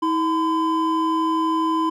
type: tone pair together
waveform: triangle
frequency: 321.6 / 1017 Hz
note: E4 / C6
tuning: -43 / -50 cents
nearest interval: octave + minor sixth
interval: 1993 cents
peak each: -19 dBFS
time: 0.02-1.9 s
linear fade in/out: 10 ms
effects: none